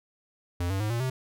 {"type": "tone with pitch steps", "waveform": "square", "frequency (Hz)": [87.6, 96.64, 106.61, 117.61, 129.74], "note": ["F2", "G2", "G#2", "A#2", "C3"], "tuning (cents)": [6, -24, 46, 16, -14], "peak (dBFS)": -27, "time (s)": [0.6, 1.1], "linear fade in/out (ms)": 5, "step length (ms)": 100, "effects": []}